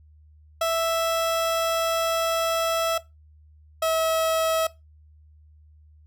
30% pulse tone pair in turn, 659.3 / 646.1 Hz, E5 / E5, 0 / -35 cents, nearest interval unison, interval 35 cents, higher first, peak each -18 dBFS, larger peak neither, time 0.61-2.98 / 3.82-4.67 s, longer first, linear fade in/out 5 ms, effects noise-tail reverb RT60 0.2 s tail -18 dB re dry + added 76 Hz sine -50 dBFS peak until 6.06 s

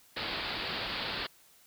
white low-pass noise, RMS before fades -36 dBFS, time 0.16-1.27 s, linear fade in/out 10 ms, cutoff 4700 Hz, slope 96 dB/octave, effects white hiss -61 dBFS RMS until 1.66 s

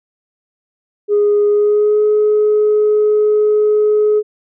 sine tone with pitch glide, 413.2 to 423.1 Hz, G#4 to G#4, -9 to +32 cents, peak -8 dBFS, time 1.08-4.23 s, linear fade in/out 50 ms, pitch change +41 cents, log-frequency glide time 1.48-2.03 s, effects tanh soft clip ceiling -6 dBFS

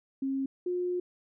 sine tone pair in turn, 269.6 / 358 Hz, C#4 / F4, -48 / +43 cents, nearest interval perfect fourth, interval 491 cents, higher second, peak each -28 dBFS, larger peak neither, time 0.22-0.46 / 0.66-1 s, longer second, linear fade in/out 5 ms, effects none

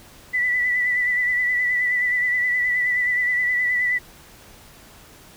sine tone with vibrato, 1975.5 Hz, B6, in tune, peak -18 dBFS, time 0.33-3.99 s, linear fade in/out 20 ms, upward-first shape sine, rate 9.5 Hz, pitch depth 30 cents each way, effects pink hiss -47 dBFS RMS until 5.36 s

